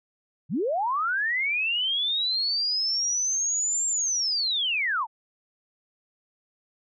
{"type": "linear two-way sweep", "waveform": "sine", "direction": "up then down", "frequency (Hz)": [116.54, 7450, 809], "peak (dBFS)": -23, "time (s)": [0.49, 5.07], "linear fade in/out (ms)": 50, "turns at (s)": 3.87, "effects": []}